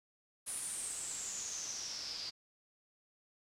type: noise with low-pass filter sweep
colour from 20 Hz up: white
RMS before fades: -42 dBFS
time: 0.46-2.31 s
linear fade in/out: 20 ms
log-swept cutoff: 10000 to 4700 Hz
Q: 8.6
effects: none